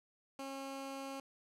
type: tone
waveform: 15% pulse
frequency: 271.7 Hz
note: C#4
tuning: 35 cents flat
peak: -36 dBFS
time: 0.39-1.2 s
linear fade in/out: 2 ms
effects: low-pass 12000 Hz 12 dB/octave